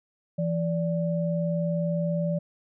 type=tone pair together; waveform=sine; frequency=168 / 583 Hz; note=E3 / D5; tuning=+33 / -13 cents; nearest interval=octave + minor seventh; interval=2154 cents; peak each=-25 / -29 dBFS; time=0.38-2.39 s; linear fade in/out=10 ms; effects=none